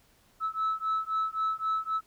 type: beating tone pair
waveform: sine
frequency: 1302 / 1305.8 Hz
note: E6 / E6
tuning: -22 / -17 cents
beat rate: 3.8 Hz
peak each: -29 dBFS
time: 0.4-2.01 s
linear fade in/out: 50 ms
effects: tanh soft clip ceiling -23 dBFS + pink hiss -64 dBFS RMS until 2.06 s